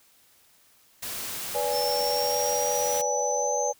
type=noise; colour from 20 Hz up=white; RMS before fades=-34 dBFS; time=1.02-3.02 s; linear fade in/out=10 ms
type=chord; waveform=sine; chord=G# diminished; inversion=first; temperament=equal with one note detuned; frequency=493.9 / 579.6 / 830.6 Hz; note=B4 / D5 / G#5; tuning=0 / -23 / 0 cents; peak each=-29 dBFS; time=1.54-3.73 s; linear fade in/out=20 ms
type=linear sweep; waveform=sine; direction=up; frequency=5300 to 6272 Hz; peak=-29 dBFS; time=1.71-3.74 s; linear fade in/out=50 ms
effects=white hiss -60 dBFS RMS until 3.79 s